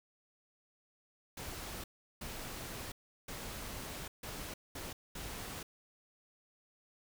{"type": "noise bursts at uneven times", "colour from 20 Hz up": "pink", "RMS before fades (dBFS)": -44, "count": 6, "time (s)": [[1.37, 1.84], [2.21, 2.92], [3.28, 4.08], [4.23, 4.54], [4.75, 4.93], [5.15, 5.63]], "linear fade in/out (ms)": 5, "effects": []}